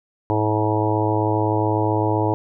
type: harmonic tone with a mistuned harmonic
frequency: 107.5 Hz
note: A2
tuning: 40 cents flat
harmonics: 1 / 3 / 4 / 5 / 6 / 7 / 8 / 9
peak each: -22 / -23 / -25 / -28 / -29 / -30 / -26 / -27 dBFS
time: 0.3-2.34 s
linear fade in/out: 0 ms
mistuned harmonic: 9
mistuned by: -21 cents
effects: none